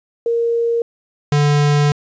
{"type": "tone pair in turn", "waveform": ["sine", "square"], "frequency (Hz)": [466.2, 146.21], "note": ["A#4", "D3"], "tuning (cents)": [0, -7], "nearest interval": "octave + minor sixth", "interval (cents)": 2007, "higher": "first", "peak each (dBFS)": [-14, -12], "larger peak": "second", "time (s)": [[0.26, 0.82], [1.32, 1.92]], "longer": "second", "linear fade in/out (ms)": 2, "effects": ["resampled to 16000 Hz", "9-bit"]}